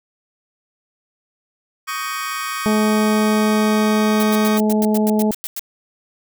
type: chord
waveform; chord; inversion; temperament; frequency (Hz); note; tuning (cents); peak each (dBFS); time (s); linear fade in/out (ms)
sawtooth; Eb dominant seventh; third; just; 1120.1 / 1244.5 / 1555.6 / 1866.8; Db6 / Eb6 / G6 / Bb6; +18 / 0 / -14 / +2; -23 / -23 / -28 / -28; 1.87-4.59; 20
type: harmonic tone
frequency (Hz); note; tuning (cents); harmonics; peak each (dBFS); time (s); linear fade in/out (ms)
213.8; A3; -49; 1 / 2 / 3 / 4; -15 / -21 / -25 / -27; 2.66-5.31; 0
type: noise bursts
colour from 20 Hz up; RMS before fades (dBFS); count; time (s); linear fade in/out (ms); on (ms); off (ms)
blue; -26; 12; 4.2-5.594; 0; 30; 94
effects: none